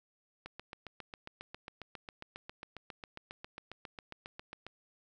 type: click train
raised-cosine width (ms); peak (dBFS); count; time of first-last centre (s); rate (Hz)
0.3; -28; 32; 0.46-4.666; 7.37
effects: none